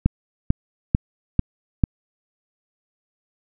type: click train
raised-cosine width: 5 ms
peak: -3 dBFS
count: 5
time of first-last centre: 0.06-1.838 s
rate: 2.25 Hz
effects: none